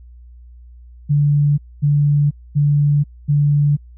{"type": "tone bursts", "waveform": "sine", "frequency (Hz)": 145.4, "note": "D3", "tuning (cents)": -17, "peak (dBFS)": -11, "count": 4, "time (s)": [1.09, 3.77], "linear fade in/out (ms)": 20, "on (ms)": 490, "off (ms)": 240, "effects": ["added 60 Hz sine -38 dBFS peak until 3.97 s"]}